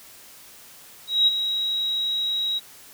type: tone with ADSR envelope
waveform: sine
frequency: 3833 Hz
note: A#7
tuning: 47 cents sharp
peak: -13 dBFS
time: 1.07-2.6 s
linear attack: 200 ms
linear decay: 26 ms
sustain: -9 dB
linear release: 27 ms
effects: white hiss -47 dBFS RMS until 2.93 s